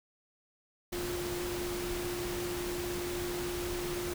sine tone in noise, 352.8 Hz, F4, 18 cents sharp, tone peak -35 dBFS, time 0.92-4.14 s, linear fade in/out 10 ms, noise pink, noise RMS -39 dBFS, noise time 0.92-4.14 s, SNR +1 dB, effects none

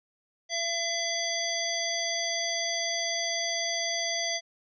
harmonic tone, 674 Hz, E5, 38 cents sharp, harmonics 1 / 3 / 5 / 7 / 9, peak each -34 / -34 / -34 / -34 / -34 dBFS, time 0.49-4.41 s, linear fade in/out 50 ms, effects none

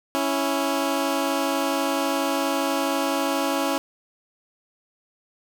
15% pulse tone pair together, 277.4 / 329.6 Hz, C#4 / E4, +1 / 0 cents, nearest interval minor third, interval 299 cents, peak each -17 / -20 dBFS, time 0.15-3.78 s, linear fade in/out 0 ms, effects none

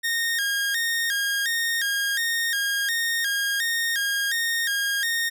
sawtooth tone with vibrato, 1732 Hz, A6, 28 cents flat, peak -19 dBFS, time 0.03-5.3 s, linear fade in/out 20 ms, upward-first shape square, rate 1.4 Hz, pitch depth 110 cents each way, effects none

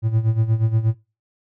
triangle tone with tremolo, 111.6 Hz, A2, 25 cents sharp, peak -11 dBFS, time 0.02-0.95 s, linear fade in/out 50 ms, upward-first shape sine, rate 8.4 Hz, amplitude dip 75%, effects noise-tail reverb RT60 0.3 s tail -24 dB re dry

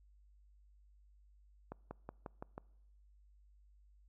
accelerating click train, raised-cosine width 1 ms, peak -30 dBFS, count 6, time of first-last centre 1.72-2.58 s, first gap 190 ms, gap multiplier 0.95, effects noise-tail reverb RT60 0.9 s tail -25 dB re dry + added 50 Hz sine -62 dBFS peak until 4.08 s

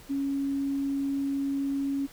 sine tone, 276.8 Hz, C#4, 2 cents flat, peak -26 dBFS, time 0.09-2.07 s, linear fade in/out 20 ms, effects pink hiss -51 dBFS RMS until 2.12 s

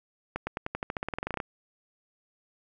accelerating click train, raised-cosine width 0.5 ms, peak -16 dBFS, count 18, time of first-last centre 0.36-1.402 s, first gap 110 ms, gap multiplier 0.92, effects none

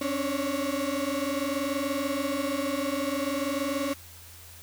35% pulse tone cluster, 270.2 / 290.7 / 555 Hz, C#4 / D4 / C#5, -44 / -18 / +2 cents, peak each -30 dBFS, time 0.01-3.94 s, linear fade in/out 5 ms, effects added 85 Hz sine -50 dBFS peak until 4.62 s + white hiss -49 dBFS RMS until 4.62 s

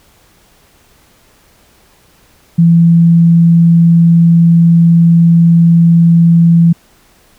sine tone, 168.1 Hz, E3, 34 cents sharp, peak -3 dBFS, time 2.58-6.73 s, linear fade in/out 10 ms, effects pink hiss -48 dBFS RMS until 7.38 s

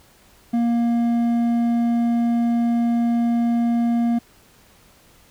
triangle tone with hard clipping, 235 Hz, A#3, 14 cents sharp, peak -18 dBFS, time 0.53-4.19 s, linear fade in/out 10 ms, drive 9 dB, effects pink hiss -53 dBFS RMS until 5.3 s

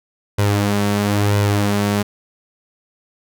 sawtooth tone with flanger, 102.3 Hz, G#2, 26 cents flat, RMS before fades -17 dBFS, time 0.38-2.03 s, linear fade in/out 10 ms, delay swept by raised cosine 2 to 5.4 ms, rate 1 Hz, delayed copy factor +0.5, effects none

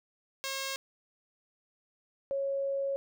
5% pulse / sine tone pair in turn, 540 / 550.7 Hz, C#5 / C#5, -45 / -11 cents, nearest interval unison, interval 34 cents, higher second, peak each -22 / -29 dBFS, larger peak first, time 0.44-0.76 / 2.31-2.96 s, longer second, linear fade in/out 0 ms, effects none

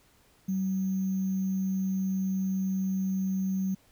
sine tone with sample-and-hold, 190.2 Hz, F#3, 48 cents sharp, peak -26 dBFS, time 0.48-3.75 s, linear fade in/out 10 ms, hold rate 6300 Hz, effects pink hiss -63 dBFS RMS until 3.91 s

